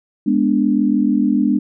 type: chord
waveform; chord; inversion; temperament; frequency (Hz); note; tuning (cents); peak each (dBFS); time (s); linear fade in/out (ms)
sine; G# diminished; none; equal; 207.7 / 246.9 / 293.7; G#3 / B3 / D4; 0 / 0 / 0; -17; 0.26-1.59; 10
effects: none